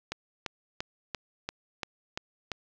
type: click train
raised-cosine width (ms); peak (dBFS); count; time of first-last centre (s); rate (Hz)
0.2; -15; 8; 0.12-2.517; 2.92
effects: low-pass 6000 Hz 12 dB/octave + 8-bit